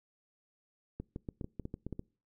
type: clicks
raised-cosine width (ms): 3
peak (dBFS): -26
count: 11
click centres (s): 1 / 1.161 / 1.288 / 1.412 / 1.444 / 1.597 / 1.654 / 1.741 / 1.866 / 1.927 / 1.994
effects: noise-tail reverb RT60 0.4 s tail -25 dB re dry